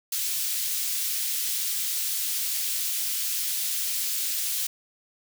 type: high-pass noise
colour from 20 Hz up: white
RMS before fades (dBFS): -28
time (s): 0.12-4.67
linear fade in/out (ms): 5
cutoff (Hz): 3100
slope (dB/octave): 12
effects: none